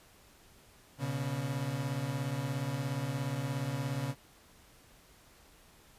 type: beating tone pair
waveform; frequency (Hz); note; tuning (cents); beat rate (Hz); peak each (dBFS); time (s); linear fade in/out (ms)
35% pulse; 122.6 / 139.6; B2 / C#3; -12 / +13; 17; -35 / -33; 0.98-4.15; 50
effects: pink hiss -60 dBFS RMS until 5.98 s + resampled to 32000 Hz

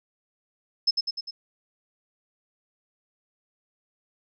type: tone with echo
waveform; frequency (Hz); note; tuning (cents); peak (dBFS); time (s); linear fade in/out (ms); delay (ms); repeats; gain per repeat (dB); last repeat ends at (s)
sine; 5210; E8; -21; -17; 0.87-0.91; 10; 100; 4; -4; 1.31
effects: none

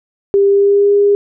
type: tone with pitch glide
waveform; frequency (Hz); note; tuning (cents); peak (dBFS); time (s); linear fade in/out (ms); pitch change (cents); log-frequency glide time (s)
sine; 398.2 to 405.9; G4 to G#4; +27 to -40; -7; 0.34-1.15; 0; +33; 0.48-0.92
effects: none

